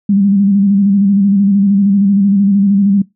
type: tone with vibrato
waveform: sine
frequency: 198.9 Hz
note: G3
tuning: 25 cents sharp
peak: -7 dBFS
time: 0.09-3.02 s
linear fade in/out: 5 ms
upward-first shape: square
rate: 13 Hz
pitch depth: 46 cents each way
effects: noise-tail reverb RT60 0.2 s tail -23 dB re dry